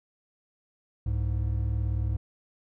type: tone pair together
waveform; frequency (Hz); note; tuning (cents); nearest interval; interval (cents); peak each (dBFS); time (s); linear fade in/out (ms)
triangle; 65.41 / 103.83; C2 / G#2; 0 / 0; minor sixth; 800; -26; 1.06-2.17; 5
effects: none